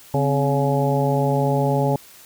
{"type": "harmonic tone with a mistuned harmonic", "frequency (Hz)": 140.6, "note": "C#3", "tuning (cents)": 25, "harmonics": [1, 2, 3, 4, 5, 6], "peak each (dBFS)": [-20, -25, -25, -24, -29, -25], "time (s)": [0.14, 1.96], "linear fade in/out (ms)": 2, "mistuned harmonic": 2, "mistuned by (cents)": -110, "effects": ["white hiss -46 dBFS RMS until 2.25 s"]}